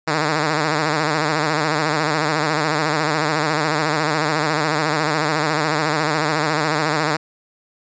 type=tone with vibrato; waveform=5% pulse; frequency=153.5 Hz; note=D#3; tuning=23 cents flat; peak=-6 dBFS; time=0.07-7.17 s; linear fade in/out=10 ms; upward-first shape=sine; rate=14 Hz; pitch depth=90 cents each way; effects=resampled to 16000 Hz